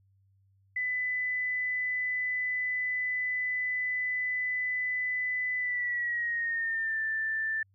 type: tone with pitch glide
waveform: sine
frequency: 2000 to 1771.5 Hz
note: B6 to A6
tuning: +21 to +11 cents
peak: -28 dBFS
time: 0.76-7.63 s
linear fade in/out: 5 ms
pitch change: -210 cents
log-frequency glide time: 5.58-7 s
effects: added 97 Hz sine -63 dBFS peak until 7.74 s